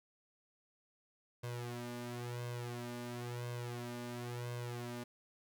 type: tone with flanger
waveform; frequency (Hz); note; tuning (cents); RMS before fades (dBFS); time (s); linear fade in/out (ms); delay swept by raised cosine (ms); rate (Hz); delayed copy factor
sawtooth; 120.8; B2; -38; -43; 1.43-5.04; 10; 1.9 to 3.4; 0.97; +0.95
effects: 12-bit